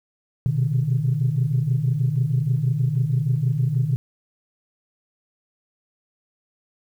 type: tone cluster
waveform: sine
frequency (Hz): 122 / 128.3 / 152.2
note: B2 / C3 / D#3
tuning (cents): -21 / -34 / -38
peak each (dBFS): -22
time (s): 0.46-3.96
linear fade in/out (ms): 0
effects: tanh soft clip ceiling -11 dBFS + 9-bit